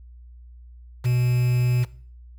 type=tone with quantisation; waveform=triangle; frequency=123.47 Hz; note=B2; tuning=in tune; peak=-16 dBFS; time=1.04-1.85 s; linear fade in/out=20 ms; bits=6; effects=noise-tail reverb RT60 0.5 s tail -19 dB re dry + added 60 Hz sine -42 dBFS peak until 2.38 s